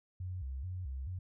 sine tone with vibrato, 77.78 Hz, D#2, in tune, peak -37 dBFS, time 0.2-1.19 s, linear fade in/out 5 ms, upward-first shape square, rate 2.3 Hz, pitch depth 280 cents each way, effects none

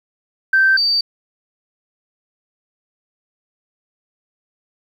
sine tone pair in turn, 1557 / 4621 Hz, G6 / D8, -12 / -29 cents, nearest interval octave + perfect fifth, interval 1883 cents, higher second, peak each -9 / -13 dBFS, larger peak first, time 0.53-0.77 / 0.77-1.01 s, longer neither, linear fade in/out 5 ms, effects tanh soft clip ceiling -5 dBFS + 8-bit

